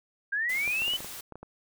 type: linear sweep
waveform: sine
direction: up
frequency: 1583 to 3049 Hz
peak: -26 dBFS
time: 0.32-0.97 s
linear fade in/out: 10 ms
type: noise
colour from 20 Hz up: white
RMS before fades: -41 dBFS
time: 0.49-1.21 s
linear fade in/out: 5 ms
type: clicks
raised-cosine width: 1 ms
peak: -28 dBFS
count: 9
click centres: 0.677 / 0.82 / 0.88 / 0.936 / 1.005 / 1.046 / 1.323 / 1.356 / 1.43 s
effects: none